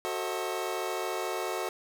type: chord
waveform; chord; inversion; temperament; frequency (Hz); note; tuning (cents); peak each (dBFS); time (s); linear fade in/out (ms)
25% pulse; F# diminished seventh; none; just; 370 / 444 / 532.8 / 639.4; F#4 / A4 / C5 / Eb5; 0 / +16 / +31 / +47; -31 / -33 / -35 / -34; 0.05-1.69; 0
effects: none